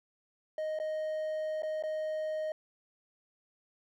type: tone with dropouts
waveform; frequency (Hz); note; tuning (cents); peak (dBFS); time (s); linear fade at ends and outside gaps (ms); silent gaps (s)
triangle; 622.3; D#5; 0; -30; 0.58-2.52; 2; 0.789-0.799 / 1.622-1.632 / 1.825-1.836
effects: none